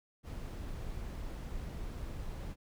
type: noise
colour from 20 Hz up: brown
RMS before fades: -41 dBFS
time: 0.23-2.56 s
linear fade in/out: 50 ms
effects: none